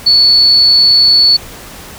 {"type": "tone", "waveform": "sine", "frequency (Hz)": 4435, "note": "C#8", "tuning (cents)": 0, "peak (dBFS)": -4, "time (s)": [0.06, 1.37], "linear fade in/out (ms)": 10, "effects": ["pink hiss -31 dBFS RMS until 1.98 s"]}